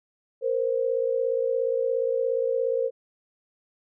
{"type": "tone pair together", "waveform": "sine", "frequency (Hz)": [466.2, 523.3], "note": ["A#4", "C5"], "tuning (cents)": [0, 0], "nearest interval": "major second", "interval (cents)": 200, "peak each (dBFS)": -25, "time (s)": [0.41, 2.91], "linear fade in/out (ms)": 50, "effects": []}